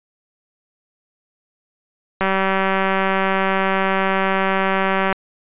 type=click train; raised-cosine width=0.5 ms; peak=-4 dBFS; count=561; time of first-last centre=2.21-5.127 s; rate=192 Hz; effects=resampled to 8000 Hz